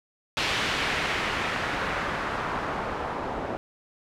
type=noise with low-pass filter sweep; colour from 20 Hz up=white; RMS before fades=-29 dBFS; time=0.37-3.57 s; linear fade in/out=0 ms; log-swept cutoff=3100 to 810 Hz; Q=1.1; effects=none